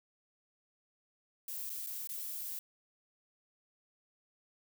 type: noise with dropouts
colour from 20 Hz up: violet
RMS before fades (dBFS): -41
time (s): 1.48-2.59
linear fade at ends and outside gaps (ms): 2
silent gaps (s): 1.696-1.701 / 1.864-1.869 / 2.073-2.091
effects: none